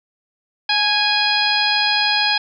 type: harmonic tone with a mistuned harmonic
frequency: 827 Hz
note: G#5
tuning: 8 cents flat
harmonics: 1 / 2 / 3 / 4 / 5 / 6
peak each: -22 / -22 / -22 / -22 / -22 / -22 dBFS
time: 0.69-2.38 s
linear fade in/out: 5 ms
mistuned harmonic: 1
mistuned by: +31 cents
effects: none